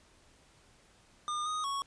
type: tone with pitch steps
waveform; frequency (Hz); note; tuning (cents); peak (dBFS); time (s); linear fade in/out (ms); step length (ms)
square; 1212 / 1243 / 1109; D#6 / D#6 / C#6; -46 / -2 / 0; -33; 1.28-1.82; 0; 180
effects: pink hiss -63 dBFS RMS until 1.86 s + resampled to 22050 Hz